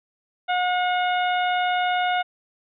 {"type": "harmonic tone", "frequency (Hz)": 723, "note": "F#5", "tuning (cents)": -40, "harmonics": [1, 2, 3, 4, 5], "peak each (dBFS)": [-21, -27, -31, -33, -35], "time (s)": [0.48, 2.23], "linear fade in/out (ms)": 20, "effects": []}